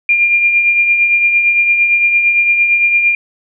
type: tone with tremolo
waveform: sine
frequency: 2400 Hz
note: D7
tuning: 37 cents sharp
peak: -6 dBFS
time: 0.09-3.15 s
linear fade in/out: 2 ms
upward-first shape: triangle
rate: 8.8 Hz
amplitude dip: 50%
effects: none